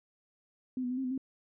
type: tone with pitch steps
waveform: sine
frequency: 255.8 / 246.5 / 253 / 265.8 / 252.6 / 265 Hz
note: C4 / B3 / B3 / C4 / B3 / C4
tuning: -39 / -3 / +42 / +27 / +39 / +22 cents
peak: -31 dBFS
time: 0.77-1.178 s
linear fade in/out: 2 ms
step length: 68 ms
effects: none